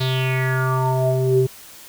square tone with low-pass filter sweep, 130 Hz, C3, 11 cents flat, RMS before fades -19 dBFS, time 0-1.47 s, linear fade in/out 10 ms, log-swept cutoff 4100 to 330 Hz, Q 6.1, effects white hiss -42 dBFS RMS until 1.88 s

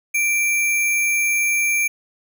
sine tone with sample-and-hold, 2349 Hz, D7, in tune, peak -16 dBFS, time 0.14-1.88 s, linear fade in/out 10 ms, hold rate 8820 Hz, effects none

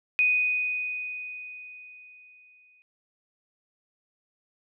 sine tone with exponential decay, 2489 Hz, D#7, in tune, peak -18 dBFS, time 0.19-2.82 s, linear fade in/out 0 ms, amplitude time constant 570 ms, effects none

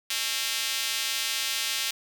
square tone with high-pass filter, 122.6 Hz, B2, 12 cents flat, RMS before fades -29 dBFS, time 0.1-1.91 s, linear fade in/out 5 ms, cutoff 3100 Hz, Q 1.2, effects none

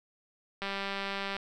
click train, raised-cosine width 0.3 ms, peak -19 dBFS, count 148, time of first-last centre 0.62-1.366 s, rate 197 Hz, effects none

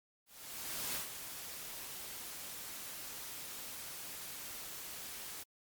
white noise with ADSR envelope, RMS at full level -38 dBFS, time 0.26-5.44 s, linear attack 690 ms, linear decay 120 ms, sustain -8 dB, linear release 19 ms, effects Opus 48 kbps

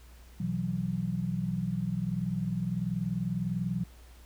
sine chord, B suspended fourth, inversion none, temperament equal, 123.47 / 164.81 / 185 Hz, B2 / E3 / F#3, 0 / 0 / 0 cents, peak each -35 / -33 / -32 dBFS, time 0.4-3.84 s, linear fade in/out 5 ms, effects added 60 Hz sine -50 dBFS peak until 4.25 s + pink hiss -59 dBFS RMS until 4.25 s

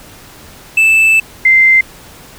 triangle / sine tone pair in turn, 2637 / 2082 Hz, E7 / C7, 0 / -9 cents, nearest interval major third, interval 409 cents, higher first, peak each -4 dBFS, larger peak neither, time 0.77-1.2 / 1.45-1.81 s, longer first, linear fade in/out 5 ms, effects pink hiss -37 dBFS RMS until 2.38 s

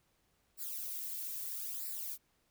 violet noise with flanger, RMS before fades -41 dBFS, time 0.57-2.18 s, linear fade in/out 50 ms, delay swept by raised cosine 0.31 to 2.41 ms, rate 0.77 Hz, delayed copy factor -0.8, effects pink hiss -75 dBFS RMS until 2.5 s

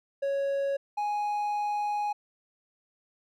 triangle tone pair in turn, 554.4 / 830.7 Hz, C#5 / G#5, 0 / 0 cents, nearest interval perfect fifth, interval 700 cents, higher second, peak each -24 / -25 dBFS, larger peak first, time 0.22-0.77 / 0.97-2.13 s, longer second, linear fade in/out 10 ms, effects none

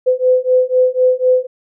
sine beating tone pair, 506 / 510 Hz, B4 / C5, +42 / -44 cents, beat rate 4 Hz, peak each -13 dBFS, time 0.06-1.47 s, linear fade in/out 20 ms, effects none

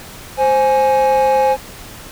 triangle tone pair together, 524.8 / 833 Hz, C5 / G#5, +5 / +5 cents, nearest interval minor sixth, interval 800 cents, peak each -10 dBFS, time 0.37-1.57 s, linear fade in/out 50 ms, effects tanh soft clip ceiling -6 dBFS + pink hiss -35 dBFS RMS until 2.11 s

